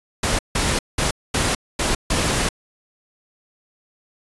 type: noise bursts at uneven times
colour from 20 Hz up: pink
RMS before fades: -20 dBFS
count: 6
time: 0.23-0.39 / 0.55-0.79 / 0.98-1.11 / 1.34-1.55 / 1.79-1.95 / 2.1-2.49 s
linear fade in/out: 5 ms
effects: resampled to 24000 Hz